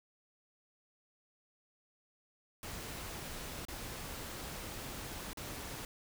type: noise with dropouts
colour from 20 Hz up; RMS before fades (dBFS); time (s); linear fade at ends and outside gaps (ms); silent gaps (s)
pink; -44; 2.63-5.85; 1; 3.652-3.684 / 5.332-5.372
effects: none